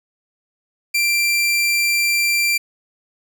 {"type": "tone", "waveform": "sawtooth", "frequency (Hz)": 2360, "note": "D7", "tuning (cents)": 8, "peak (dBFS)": -12, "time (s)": [0.94, 2.58], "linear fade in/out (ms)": 10, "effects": []}